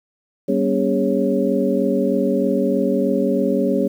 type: tone cluster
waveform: sine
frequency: 194.2 / 240.5 / 283.8 / 408.5 / 551 Hz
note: G3 / B3 / C#4 / G#4 / C#5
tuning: -16 / -46 / +41 / -29 / -11 cents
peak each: -22 dBFS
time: 0.48-3.88 s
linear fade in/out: 10 ms
effects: 8-bit